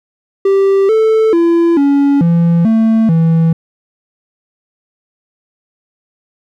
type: tone with pitch steps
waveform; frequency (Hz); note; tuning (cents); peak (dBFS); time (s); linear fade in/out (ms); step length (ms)
triangle; 391.2 / 440.4 / 337.8 / 281.5 / 169.2 / 223.2 / 163.9; G4 / A4 / E4 / C#4 / E3 / A3 / E3; -4 / +2 / +42 / +27 / +45 / +25 / -10; -5; 0.45-3.53; 5; 440
effects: none